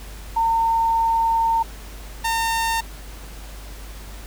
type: tone pair in turn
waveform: sine / sawtooth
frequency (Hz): 910 / 910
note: A#5 / A#5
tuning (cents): -42 / -42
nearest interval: unison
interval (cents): 0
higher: neither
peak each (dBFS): -16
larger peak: neither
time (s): 0.36-1.63 / 2.24-2.81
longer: first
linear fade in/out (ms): 10
effects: added 50 Hz sine -35 dBFS peak until 4.26 s + pink hiss -42 dBFS RMS until 4.26 s